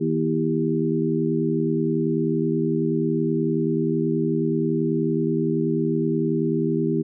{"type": "harmonic tone with a mistuned harmonic", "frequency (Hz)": 79.3, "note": "D#2", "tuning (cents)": 33, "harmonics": [2, 3, 4, 5], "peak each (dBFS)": [-25, -25, -25, -25], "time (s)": [0, 7.03], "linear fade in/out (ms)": 20, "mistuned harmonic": 4, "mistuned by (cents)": 47, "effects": []}